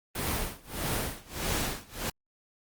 pink noise with tremolo, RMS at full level -29 dBFS, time 0.15-2.1 s, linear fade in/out 5 ms, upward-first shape sine, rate 1.6 Hz, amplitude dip 95%, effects Opus 32 kbps

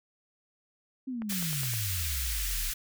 sine exponential sweep, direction down, 269.2 to 34 Hz, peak -32 dBFS, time 1.07-2.71 s, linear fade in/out 10 ms
click train, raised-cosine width 0.5 ms, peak -28 dBFS, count 6, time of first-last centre 1.22-1.737 s, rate 9.68 Hz
white band-stop noise, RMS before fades -34 dBFS, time 1.29-2.74 s, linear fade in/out 10 ms, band 150 to 1500 Hz, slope 24 dB/octave
effects none

